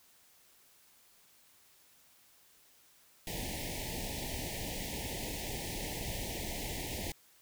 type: band-stop noise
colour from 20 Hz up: pink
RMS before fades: -39 dBFS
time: 3.27-7.12 s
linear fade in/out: 2 ms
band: 920 to 1800 Hz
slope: 96 dB/octave
effects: white hiss -64 dBFS RMS until 7.41 s